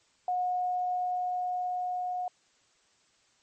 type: tone with level ramp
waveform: sine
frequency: 725 Hz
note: F#5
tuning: 35 cents flat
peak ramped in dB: -26 to -30 dBFS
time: 0.28-2.28 s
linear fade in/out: 2 ms
effects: white hiss -67 dBFS RMS until 3.42 s + MP3 32 kbps